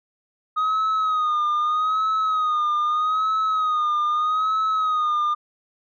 sine tone with vibrato, 1249 Hz, D#6, 6 cents sharp, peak -16 dBFS, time 0.56-5.35 s, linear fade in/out 20 ms, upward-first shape sine, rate 0.8 Hz, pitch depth 63 cents each way, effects tanh soft clip ceiling -18 dBFS

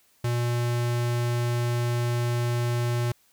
square tone, 120 Hz, B2, 49 cents flat, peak -24 dBFS, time 0.24-3.12 s, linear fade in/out 5 ms, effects white hiss -63 dBFS RMS until 3.32 s

